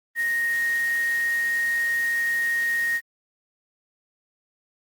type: tone in noise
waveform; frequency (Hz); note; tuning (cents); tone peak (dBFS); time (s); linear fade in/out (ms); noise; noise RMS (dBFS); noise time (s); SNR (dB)
sine; 1864.7; A#6; 0; -21; 0.15-3.01; 50; white; -39; 0.15-3.01; +15
effects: Opus 32 kbps